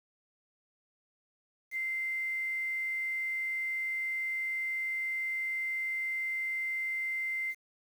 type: tone with quantisation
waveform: sine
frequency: 2083 Hz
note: C7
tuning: 8 cents flat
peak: -31 dBFS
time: 1.71-7.55 s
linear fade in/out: 50 ms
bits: 9
effects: none